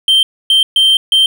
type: tone bursts at uneven times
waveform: triangle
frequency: 3136 Hz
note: G7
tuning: in tune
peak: -5 dBFS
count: 4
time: 0.08-0.23 / 0.5-0.63 / 0.76-0.97 / 1.12-1.26 s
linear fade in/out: 2 ms
effects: none